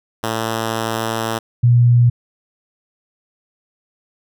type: tone pair in turn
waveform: 5% pulse / sine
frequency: 112.4 / 120.52 Hz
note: A2 / B2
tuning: +37 / -42 cents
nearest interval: minor second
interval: 121 cents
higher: second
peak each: -8 dBFS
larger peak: neither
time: 0.23-1.39 / 1.63-2.1 s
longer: first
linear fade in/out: 10 ms
effects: none